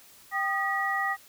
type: tone cluster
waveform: sine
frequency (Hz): 784 / 1227 / 1922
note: G5 / D#6 / B6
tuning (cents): 0 / -25 / -48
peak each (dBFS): -31 / -31 / -28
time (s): 0.31-1.17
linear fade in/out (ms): 50
effects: white hiss -54 dBFS RMS until 1.28 s